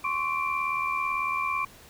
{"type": "tone cluster", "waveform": "sine", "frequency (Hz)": [1054, 1132, 2360], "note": ["C6", "C#6", "D7"], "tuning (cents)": [12, 36, 8], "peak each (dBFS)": -30, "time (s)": [0.04, 1.65], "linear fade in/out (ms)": 5, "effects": ["pink hiss -51 dBFS RMS until 1.89 s"]}